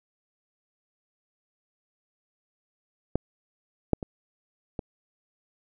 clicks, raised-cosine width 2 ms, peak -10 / -7 / -20 / -18 dBFS, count 4, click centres 3.156 / 3.933 / 4.028 / 4.792 s, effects none

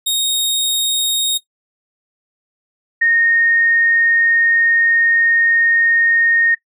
sawtooth / sine tone pair in turn, 3729 / 1848.4 Hz, A#7 / A#6, 0 / -15 cents, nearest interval octave, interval 1215 cents, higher first, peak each -11 dBFS, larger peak neither, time 0.06-1.38 / 3.01-6.55 s, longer second, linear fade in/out 10 ms, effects noise-tail reverb RT60 0.1 s tail -17 dB re dry

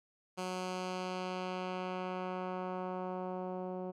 10% pulse tone with low-pass filter sweep, 183.8 Hz, F#3, 11 cents flat, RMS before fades -39 dBFS, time 0.37-3.92 s, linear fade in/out 20 ms, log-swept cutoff 8600 to 560 Hz, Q 0.89, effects none

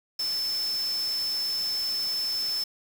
sine tone in noise, 5274 Hz, E8, in tune, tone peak -26 dBFS, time 0.19-2.64 s, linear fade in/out 5 ms, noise white, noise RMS -40 dBFS, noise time 0.19-2.64 s, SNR +11 dB, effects none

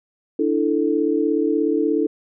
sine chord, D suspended second, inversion none, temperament just, 293.7 / 330.4 / 440.5 Hz, D4 / E4 / A4, 0 / +4 / +2 cents, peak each -21 dBFS, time 0.39-2.07 s, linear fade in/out 5 ms, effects none

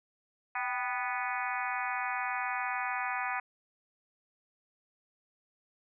harmonic tone with a mistuned harmonic, 246.9 Hz, B3, in tune, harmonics 3 / 4 / 5 / 6 / 7 / 8 / 9 / 10, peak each -37 / -38 / -39 / -40 / -40 / -41 / -42 / -42 dBFS, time 0.55-3.4 s, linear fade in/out 5 ms, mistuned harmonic 3, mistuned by +63 cents, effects none

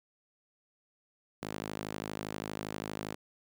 sawtooth tone with high-pass filter, 52.5 Hz, G#1, 19 cents sharp, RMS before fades -40 dBFS, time 1.42-3.15 s, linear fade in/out 10 ms, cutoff 210 Hz, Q 0.84, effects none

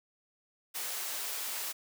white high-pass noise, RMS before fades -37 dBFS, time 0.74-1.73 s, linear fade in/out 20 ms, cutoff 480 Hz, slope 12 dB/octave, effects none

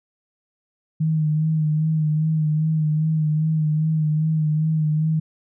sine tone with vibrato, 155.56 Hz, D#3, in tune, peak -17 dBFS, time 1-5.2 s, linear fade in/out 10 ms, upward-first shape sine, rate 2.5 Hz, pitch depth 36 cents each way, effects none

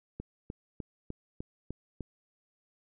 click train, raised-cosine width 3 ms, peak -25 dBFS, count 7, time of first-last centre 0.2-2.007 s, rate 3.32 Hz, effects none

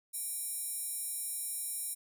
square tone with high-pass filter, 784 Hz, G5, in tune, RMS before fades -38 dBFS, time 0.13-1.95 s, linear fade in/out 20 ms, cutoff 9700 Hz, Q 3.9, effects none

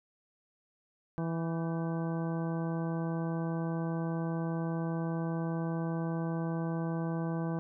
harmonic tone with a mistuned harmonic, 165 Hz, E3, 2 cents sharp, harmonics 1 / 2 / 3 / 4 / 5 / 6 / 7 / 9, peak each -32 / -38 / -42 / -44 / -46 / -48 / -49 / -51 dBFS, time 1.18-7.59 s, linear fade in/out 0 ms, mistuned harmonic 9, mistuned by +54 cents, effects none

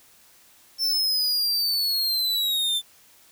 45% pulse linear sweep, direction down, 5380 to 3520 Hz, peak -21 dBFS, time 0.78-2.82 s, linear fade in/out 50 ms, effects white hiss -55 dBFS RMS until 3.31 s

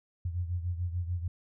sine beating tone pair, 86.7 / 93.5 Hz, F2 / F#2, -12 / +19 cents, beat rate 6.8 Hz, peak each -31 / -37 dBFS, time 0.25-1.28 s, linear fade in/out 5 ms, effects none

